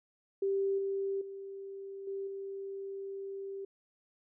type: tone with level steps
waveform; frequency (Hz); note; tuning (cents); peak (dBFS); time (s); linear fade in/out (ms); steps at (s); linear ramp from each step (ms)
sine; 392; G4; 0; -28 / -31 / -41 / -35 / -38; 0.42-3.65; 5; 0.78 / 1.21 / 2.07 / 2.27; 5
effects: none